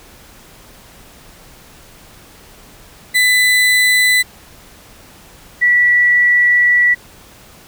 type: tone pair in turn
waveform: 35% pulse / sine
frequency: 2000 / 1950.9 Hz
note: B6 / B6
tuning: +21 / -22 cents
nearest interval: unison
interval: 43 cents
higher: first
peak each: -8 dBFS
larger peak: neither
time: 3.14-4.23 / 5.61-6.95 s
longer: second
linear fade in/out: 20 ms
effects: pink hiss -42 dBFS RMS until 7.67 s